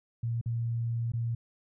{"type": "tone with dropouts", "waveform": "sine", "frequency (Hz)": 116.54, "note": "A#2", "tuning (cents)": 0, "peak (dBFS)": -28, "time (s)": [0.23, 1.35], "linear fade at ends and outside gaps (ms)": 5, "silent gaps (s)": [[0.413, 0.459], [1.12, 1.135]], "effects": []}